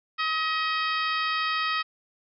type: harmonic tone with a mistuned harmonic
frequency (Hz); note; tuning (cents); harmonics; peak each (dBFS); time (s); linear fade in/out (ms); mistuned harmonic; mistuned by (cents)
634; D#5; +32; 2 / 3 / 4 / 5 / 6 / 7 / 8; -27 / -31 / -33 / -35 / -37 / -38 / -39; 0.18-1.83; 20; 7; +49
effects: none